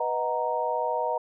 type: chord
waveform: sine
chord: B major seventh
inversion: none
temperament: equal with one note detuned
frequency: 493.9 / 625.5 / 740 / 932.3 Hz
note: B4 / D#5 / F#5 / A#5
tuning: 0 / +9 / 0 / 0 cents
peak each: -31 / -30 / -33 / -28 dBFS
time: 0-1.18 s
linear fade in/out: 5 ms
effects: none